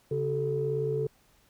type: tone cluster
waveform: sine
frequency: 138.5 / 380.8 / 438.4 Hz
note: C#3 / F#4 / A4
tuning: -1 / +50 / -6 cents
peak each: -31 / -35 / -28 dBFS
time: 0.11-1.07 s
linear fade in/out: 5 ms
effects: tanh soft clip ceiling -17 dBFS + pink hiss -64 dBFS RMS until 1.49 s